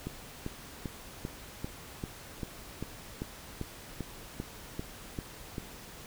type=click train; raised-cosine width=3 ms; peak=-22 dBFS; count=15; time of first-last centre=0.07-5.582 s; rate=2.54 Hz; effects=pink hiss -48 dBFS RMS until 6.06 s

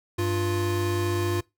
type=tone pair together; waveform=square; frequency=98.2 / 349.9 Hz; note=G2 / F4; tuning=+4 / +3 cents; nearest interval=octave + minor seventh; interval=2199 cents; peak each=-27 dBFS; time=0.18-1.41 s; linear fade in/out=10 ms; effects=noise-tail reverb RT60 0.2 s tail -22 dB re dry

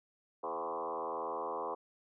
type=tone with frequency modulation; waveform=sine; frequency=756 Hz; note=F#5; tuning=37 cents sharp; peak=-35 dBFS; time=0.43-1.75 s; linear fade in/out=10 ms; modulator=81.2 Hz; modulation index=4.6; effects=none

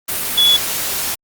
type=tone in noise; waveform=sine; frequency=3409 Hz; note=G#7; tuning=45 cents sharp; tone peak=-9 dBFS; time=0.37-0.57 s; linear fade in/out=10 ms; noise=white; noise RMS=-21 dBFS; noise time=0.08-1.15 s; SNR=+9 dB; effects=Opus 32 kbps

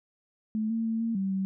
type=tone with pitch steps; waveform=sine; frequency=217.3 / 226.6 / 224.7 / 228.5 / 193 / 191.8 Hz; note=A3 / A#3 / A3 / A#3 / G3 / G3; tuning=-21 / -49 / +37 / -34 / -27 / -37 cents; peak=-26 dBFS; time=0.55-1.45 s; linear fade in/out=0 ms; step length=150 ms; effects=none

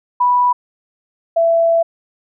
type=tone pair in turn; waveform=sine; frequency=984 / 666.9 Hz; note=B5 / E5; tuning=-7 / +20 cents; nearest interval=perfect fifth; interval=673 cents; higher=first; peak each=-10 dBFS; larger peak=neither; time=0.2-0.53 / 1.36-1.83 s; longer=second; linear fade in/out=10 ms; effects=none

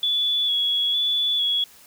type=tone with vibrato; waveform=sine; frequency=3400 Hz; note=G#7; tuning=40 cents sharp; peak=-19 dBFS; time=0.03-1.64 s; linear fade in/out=2 ms; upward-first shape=square; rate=1.1 Hz; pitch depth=24 cents each way; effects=white hiss -50 dBFS RMS until 1.86 s

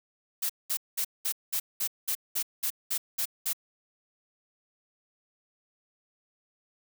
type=noise bursts; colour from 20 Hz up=blue; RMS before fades=-29 dBFS; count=12; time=0.42-3.532 s; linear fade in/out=10 ms; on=76 ms; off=200 ms; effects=none

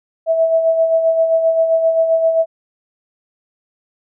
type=tone with tremolo; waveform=sine; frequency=653 Hz; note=E5; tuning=17 cents flat; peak=-9 dBFS; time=0.26-2.46 s; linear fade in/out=50 ms; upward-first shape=sine; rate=7.6 Hz; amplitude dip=50%; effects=none

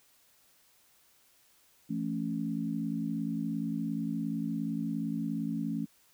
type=chord; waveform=sine; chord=A major; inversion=second; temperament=equal with one note detuned; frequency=168.67 / 220 / 277.2 Hz; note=E3 / A3 / C#4; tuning=+40 / 0 / 0 cents; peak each=-36 / -34 / -35 dBFS; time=1.89-5.86 s; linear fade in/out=20 ms; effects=white hiss -65 dBFS RMS until 6.13 s

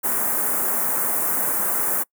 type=band-stop noise; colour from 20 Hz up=white; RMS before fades=-22 dBFS; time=0.03-2.04 s; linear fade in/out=20 ms; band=1600 to 9100 Hz; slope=24 dB/octave; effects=noise-tail reverb RT60 0.1 s tail -25 dB re dry + high-pass 200 Hz 12 dB/octave

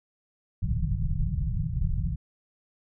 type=low-pass noise; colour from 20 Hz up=pink; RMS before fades=-27 dBFS; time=0.62-2.16 s; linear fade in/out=10 ms; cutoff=180 Hz; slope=96 dB/octave; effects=none

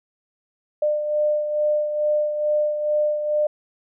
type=beating tone pair; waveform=sine; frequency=600 / 602.3 Hz; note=D5 / D5; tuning=+37 / +44 cents; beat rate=2.3 Hz; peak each=-19 / -28 dBFS; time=0.82-3.47 s; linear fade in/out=5 ms; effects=none

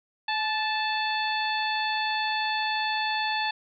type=harmonic tone with a mistuned harmonic; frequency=877 Hz; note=A5; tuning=6 cents flat; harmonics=1 / 2 / 3 / 4 / 5; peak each=-28 / -31 / -33 / -34 / -35 dBFS; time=0.28-3.51 s; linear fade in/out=5 ms; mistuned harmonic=1; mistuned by=-34 cents; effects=none

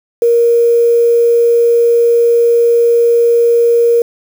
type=tone with quantisation; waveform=sine; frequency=470 Hz; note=A#4; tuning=14 cents sharp; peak=-6 dBFS; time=0.22-4.02 s; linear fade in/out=2 ms; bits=5; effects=none

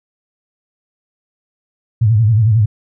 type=tone with vibrato; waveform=sine; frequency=110 Hz; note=A2; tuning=in tune; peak=-8 dBFS; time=2.01-2.66 s; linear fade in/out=10 ms; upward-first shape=sine; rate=11 Hz; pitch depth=130 cents each way; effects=none

